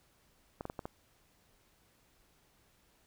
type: clicks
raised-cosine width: 1 ms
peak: -25 dBFS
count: 5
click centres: 0.609 / 0.654 / 0.699 / 0.792 / 0.855 s
effects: pink hiss -69 dBFS RMS until 3.06 s